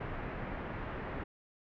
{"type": "low-pass noise", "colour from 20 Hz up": "pink", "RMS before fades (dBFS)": -40, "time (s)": [0, 1.24], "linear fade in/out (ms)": 10, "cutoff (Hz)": 2100, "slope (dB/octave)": 24, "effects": []}